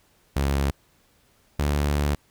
sawtooth tone pair in turn, 69.5 / 72.72 Hz, C#2 / D2, +5 / -16 cents, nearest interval minor second, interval 79 cents, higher second, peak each -17 dBFS, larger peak neither, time 0.36-0.71 / 1.59-2.15 s, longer second, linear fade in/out 5 ms, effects pink hiss -62 dBFS RMS until 2.3 s

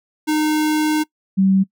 square / sine tone pair in turn, 306.8 / 192.16 Hz, D#4 / G3, -24 / -34 cents, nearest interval minor sixth, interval 810 cents, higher first, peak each -16 / -11 dBFS, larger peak second, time 0.27-1.04 / 1.37-1.64 s, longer first, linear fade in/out 20 ms, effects noise-tail reverb RT60 0.1 s tail -23 dB re dry

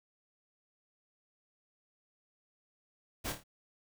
pink noise with echo, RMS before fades -36 dBFS, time 3.24-3.33 s, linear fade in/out 20 ms, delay 27 ms, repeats 4, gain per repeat -6 dB, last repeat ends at 3.438 s, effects none

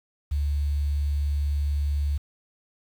sine tone with quantisation, 72.2 Hz, D2, 29 cents flat, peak -22 dBFS, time 0.31-2.18 s, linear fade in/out 10 ms, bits 8, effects none

